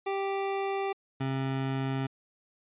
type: tone pair in turn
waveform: 25% pulse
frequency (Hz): 392 / 134.1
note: G4 / C3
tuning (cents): 0 / +43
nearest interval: octave + perfect fifth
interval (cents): 1857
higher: first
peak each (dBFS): -25 / -25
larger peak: neither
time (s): 0.06-0.93 / 1.2-2.07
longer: neither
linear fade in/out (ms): 10
effects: resampled to 8000 Hz